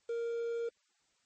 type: tone with quantisation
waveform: triangle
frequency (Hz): 466.2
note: A#4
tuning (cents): 0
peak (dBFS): -31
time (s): 0.09-0.69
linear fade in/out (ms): 5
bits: 9
effects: white hiss -74 dBFS RMS until 1.25 s + MP3 32 kbps